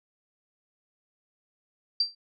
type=tone with exponential decay; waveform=sine; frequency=4699 Hz; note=D8; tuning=in tune; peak=-18 dBFS; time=2-2.15 s; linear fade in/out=5 ms; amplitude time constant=32 ms; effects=none